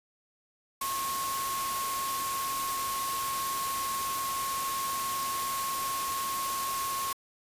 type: tone in noise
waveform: sine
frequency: 1087 Hz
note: C#6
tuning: 34 cents flat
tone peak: -31 dBFS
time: 0.81-7.13 s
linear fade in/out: 5 ms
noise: white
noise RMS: -35 dBFS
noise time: 0.81-7.13 s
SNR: +1 dB
effects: resampled to 32000 Hz